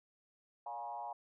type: tone with frequency modulation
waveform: sine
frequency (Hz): 830.6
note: G#5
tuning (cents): 0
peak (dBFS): -40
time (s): 0.66-1.13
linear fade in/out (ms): 5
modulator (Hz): 124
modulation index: 1.3
effects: none